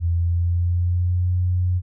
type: tone with pitch glide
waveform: sine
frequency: 84.9 to 89.95 Hz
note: F2 to F#2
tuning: -48 to -48 cents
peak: -17 dBFS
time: 0-1.82 s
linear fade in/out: 50 ms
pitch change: +100 cents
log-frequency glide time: 0.1-1.29 s
effects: none